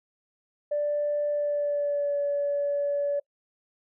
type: tone with pitch glide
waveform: sine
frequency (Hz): 587.3 to 572.6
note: D5 to D5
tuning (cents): 0 to -44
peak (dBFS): -23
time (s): 0.71-3.2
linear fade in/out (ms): 10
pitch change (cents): -44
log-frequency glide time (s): 1.3-2.18
effects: noise-tail reverb RT60 0.1 s tail -25 dB re dry + tanh soft clip ceiling -19 dBFS